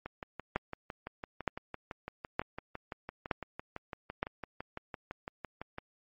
two click trains, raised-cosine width 0.5 ms, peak -14 / -24 dBFS, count 5 / 35, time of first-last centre 0.56-4.23 / 0.06-5.784 s, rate 1.09 / 5.94 Hz, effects MP3 32 kbps

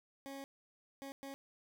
20% pulse tone bursts at uneven times, 274.2 Hz, C#4, 19 cents flat, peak -40 dBFS, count 3, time 0.26-0.44 / 1.02-1.12 / 1.23-1.34 s, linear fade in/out 0 ms, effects none

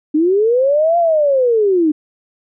sine linear two-way sweep, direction up then down, 293.7 to 697 to 293.7 Hz, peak -10 dBFS, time 0.14-1.92 s, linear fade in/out 10 ms, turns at 0.98 s, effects none

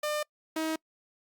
sawtooth tone pair in turn, 600 / 317.8 Hz, D5 / D#4, +37 / +37 cents, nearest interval major seventh, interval 1100 cents, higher first, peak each -25 dBFS, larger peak neither, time 0.03-0.23 / 0.56-0.76 s, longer neither, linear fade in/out 5 ms, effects noise-tail reverb RT60 0.1 s tail -26 dB re dry + Opus 48 kbps

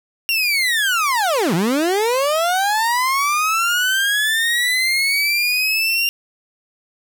30% pulse linear two-way sweep, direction down then up, 2794 to 155.56 to 2794 Hz, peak -13 dBFS, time 0.29-6.09 s, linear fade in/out 0 ms, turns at 1.54 s, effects none

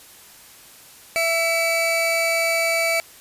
40% pulse tone pair together, 664.2 / 2285 Hz, E5 / D7, +13 / -48 cents, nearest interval octave + major sixth, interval 2139 cents, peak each -21 / -20 dBFS, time 1.16-3 s, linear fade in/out 0 ms, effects white hiss -46 dBFS RMS until 3.2 s + resampled to 32000 Hz

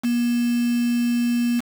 sine tone with quantisation, 239.2 Hz, A#3, 45 cents sharp, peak -18 dBFS, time 0.03-1.61 s, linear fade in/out 20 ms, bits 5, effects none

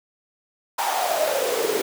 pink noise with high-pass filter sweep, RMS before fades -23 dBFS, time 0.78-1.82 s, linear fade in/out 10 ms, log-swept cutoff 870 to 380 Hz, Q 8.5, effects none

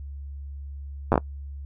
slowing click train, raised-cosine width 1 ms, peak -5 dBFS, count 5, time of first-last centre 1.12-1.178 s, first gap 9 ms, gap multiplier 1.33, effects noise-tail reverb RT60 0.1 s tail -24 dB re dry + added 70 Hz sine -34 dBFS peak until 1.65 s

